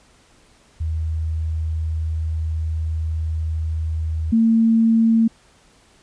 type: tone pair in turn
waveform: sine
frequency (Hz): 79.7 / 226.2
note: D#2 / A3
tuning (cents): +42 / +48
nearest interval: octave + tritone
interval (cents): 1806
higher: second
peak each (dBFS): -20 / -12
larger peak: second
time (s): 0.8-4.32 / 4.32-5.28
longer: first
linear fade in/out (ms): 10
effects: pink hiss -54 dBFS RMS until 6.02 s + resampled to 22050 Hz